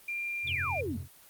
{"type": "tone", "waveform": "sine", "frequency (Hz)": 2387, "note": "D7", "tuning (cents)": 28, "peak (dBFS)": -32, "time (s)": [0.08, 0.81], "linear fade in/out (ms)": 5}
{"type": "chord", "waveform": "triangle", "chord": "F suspended second", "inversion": "none", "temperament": "equal", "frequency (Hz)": [87.31, 98, 130.81], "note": ["F2", "G2", "C3"], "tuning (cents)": [0, 0, 0], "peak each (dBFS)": [-37, -41, -41], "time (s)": [0.43, 1.08], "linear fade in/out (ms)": 50}
{"type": "exponential sweep", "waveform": "sine", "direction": "down", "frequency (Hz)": [3676, 207.7], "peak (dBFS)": -32, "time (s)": [0.47, 0.97], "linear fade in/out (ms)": 5}
{"effects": ["white hiss -56 dBFS RMS until 1.29 s", "Opus 32 kbps"]}